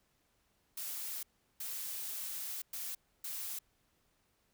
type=noise bursts at uneven times; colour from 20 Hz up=blue; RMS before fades=-41 dBFS; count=4; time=0.77-1.23 / 1.6-2.62 / 2.73-2.95 / 3.24-3.59 s; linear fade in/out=5 ms; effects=pink hiss -75 dBFS RMS until 4.53 s